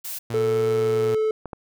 blue noise, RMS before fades -32 dBFS, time 0.04-0.19 s, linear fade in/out 10 ms
sawtooth tone, 116.54 Hz, A#2, in tune, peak -24 dBFS, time 0.3-1.15 s, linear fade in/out 5 ms
triangle tone with pitch glide, 440 to 435.4 Hz, A4 to A4, 0 to -18 cents, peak -17 dBFS, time 0.34-1.31 s, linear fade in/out 2 ms, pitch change -18 cents, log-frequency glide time 0.68-1.11 s
clicks, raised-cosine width 1 ms, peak -19 dBFS, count 2, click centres 1.457 / 1.532 s
effects none

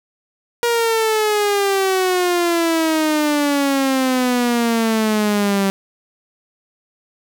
sawtooth exponential sweep, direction down, 476.4 to 194 Hz, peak -11 dBFS, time 0.63-5.7 s, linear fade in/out 0 ms, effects none

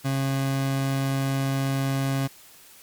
30% pulse tone, 135.8 Hz, C#3, 35 cents flat, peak -20 dBFS, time 0.04-2.28 s, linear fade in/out 20 ms, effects white hiss -50 dBFS RMS until 2.82 s + MP3 96 kbps

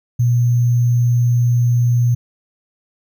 sine tone with sample-and-hold, 120.3 Hz, B2, 45 cents flat, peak -11 dBFS, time 0.19-2.15 s, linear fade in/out 10 ms, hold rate 6300 Hz, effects none

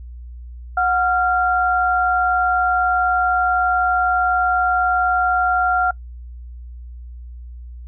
sine tone pair together, 731.5 / 1384 Hz, F#5 / F6, -20 / -16 cents, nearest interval major seventh, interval 1104 cents, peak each -17 dBFS, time 0.77-5.91 s, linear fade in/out 5 ms, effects noise-tail reverb RT60 0.1 s tail -23 dB re dry + added 60 Hz sine -32 dBFS peak until 7.87 s

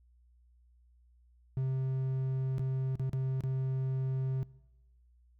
triangle tone with dropouts, 131.8 Hz, C3, 13 cents sharp, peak -27 dBFS, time 1.57-4.43 s, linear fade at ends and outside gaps 0 ms, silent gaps 2.582-2.594 / 2.955-2.996 / 3.095-3.132 / 3.407-3.437 s, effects noise-tail reverb RT60 1.0 s tail -22 dB re dry + added 60 Hz sine -61 dBFS peak until 5.39 s

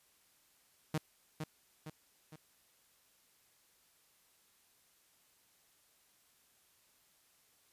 sawtooth tone with echo, 155.56 Hz, D#3, in tune, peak -28 dBFS, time 0.94-0.98 s, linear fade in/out 5 ms, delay 460 ms, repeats 3, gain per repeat -6 dB, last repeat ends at 2.36 s, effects white hiss -70 dBFS RMS until 7.72 s + resampled to 32000 Hz

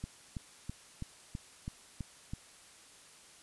click train, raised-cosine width 5 ms, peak -26 dBFS, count 8, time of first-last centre 0.04-2.335 s, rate 3.05 Hz, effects white hiss -57 dBFS RMS until 3.42 s + resampled to 24000 Hz

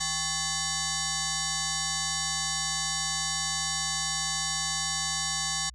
sine tone with frequency modulation, 1108.7 Hz, C#6, in tune, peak -27 dBFS, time 0-5.7 s, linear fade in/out 10 ms, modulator 948 Hz, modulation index 7.6, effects added 60 Hz sine -46 dBFS peak until 5.74 s

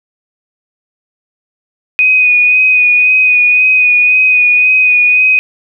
sine tone with vibrato, 2489 Hz, D#7, in tune, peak -5 dBFS, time 1.99-5.39 s, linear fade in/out 0 ms, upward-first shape sine, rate 1.9 Hz, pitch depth 23 cents each way, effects none

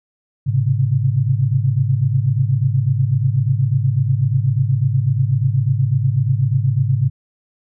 sine tone cluster, 106.5 / 130.1 / 138.3 Hz, G#2 / C3 / C#3, +44 / -9 / -4 cents, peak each -18 dBFS, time 0.46-7.1 s, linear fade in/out 20 ms, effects none

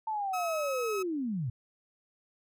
sine linear sweep, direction down, 893 to 110 Hz, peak -30 dBFS, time 0.07-1.5 s, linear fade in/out 5 ms
30% pulse tone, 1282 Hz, E6, 49 cents flat, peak -32 dBFS, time 0.33-1.03 s, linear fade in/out 10 ms
effects none

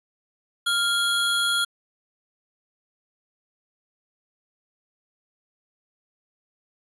square tone pair together, 1396.9 / 3322 Hz, F6 / G#7, 0 / 0 cents, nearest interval octave + minor third, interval 1500 cents, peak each -24 dBFS, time 0.66-1.65 s, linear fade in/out 10 ms, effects resampled to 32000 Hz

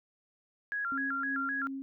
sine tone with vibrato, 1516 Hz, F#6, 42 cents sharp, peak -31 dBFS, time 0.72-1.67 s, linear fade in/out 0 ms, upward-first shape square, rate 3.9 Hz, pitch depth 160 cents each way
sine tone with tremolo, 270.5 Hz, C#4, 42 cents flat, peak -35 dBFS, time 0.92-1.82 s, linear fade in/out 0 ms, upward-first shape sine, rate 2.8 Hz, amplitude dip 45%
effects none

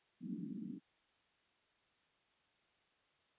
pink band-pass noise, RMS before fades -45 dBFS, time 0.2-0.8 s, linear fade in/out 50 ms, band 180 to 290 Hz, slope 48 dB/octave, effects white hiss -75 dBFS RMS until 3.38 s + resampled to 8000 Hz

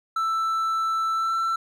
triangle tone with pitch glide, 1325 to 1339.6 Hz, E6 to E6, +9 to +27 cents, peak -20 dBFS, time 0.16-1.56 s, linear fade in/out 5 ms, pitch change +18 cents, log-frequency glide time 1.13-1.35 s, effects none

